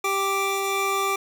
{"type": "tone pair together", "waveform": "25% pulse", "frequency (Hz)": [392, 1174.7], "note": ["G4", "D6"], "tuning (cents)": [0, 0], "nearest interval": "octave + perfect fifth", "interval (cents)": 1900, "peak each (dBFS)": [-22, -21], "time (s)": [0.04, 1.16], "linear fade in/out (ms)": 5, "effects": []}